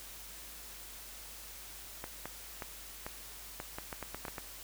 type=clicks; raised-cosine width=0.5 ms; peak=-24 dBFS; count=12; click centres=2.041 / 2.256 / 2.622 / 3.065 / 3.601 / 3.785 / 3.928 / 4.027 / 4.146 / 4.252 / 4.282 / 4.382 s; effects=added 50 Hz sine -56 dBFS peak until 4.63 s + white hiss -49 dBFS RMS until 4.63 s